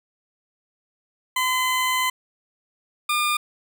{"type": "tone pair in turn", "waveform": "20% pulse", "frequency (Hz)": [1021, 1207.9], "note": ["C6", "D6"], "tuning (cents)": [-43, 48], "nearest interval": "minor third", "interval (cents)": 291, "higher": "second", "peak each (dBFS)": -15, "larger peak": "neither", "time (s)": [[1.36, 2.1], [3.09, 3.37]], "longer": "first", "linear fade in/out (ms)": 5, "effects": []}